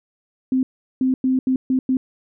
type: tone bursts at uneven times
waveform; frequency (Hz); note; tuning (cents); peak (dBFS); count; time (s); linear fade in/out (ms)
sine; 259.6; C4; -13; -15; 6; 0.52-0.63 / 1.01-1.14 / 1.24-1.39 / 1.47-1.56 / 1.7-1.79 / 1.89-1.97; 2
effects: none